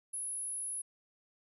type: tone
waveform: sine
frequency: 10548 Hz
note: E9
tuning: in tune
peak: -36 dBFS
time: 0.13-0.82 s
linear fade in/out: 10 ms
effects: none